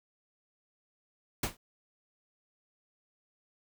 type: noise with exponential decay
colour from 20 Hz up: pink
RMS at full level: -26 dBFS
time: 1.43-1.57 s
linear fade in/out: 5 ms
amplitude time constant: 30 ms
effects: none